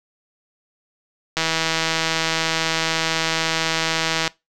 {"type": "click train", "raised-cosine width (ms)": 0.2, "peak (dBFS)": -3, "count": 472, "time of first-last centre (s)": [1.37, 4.277], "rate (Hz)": 162, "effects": ["noise-tail reverb RT60 0.2 s tail -21 dB re dry"]}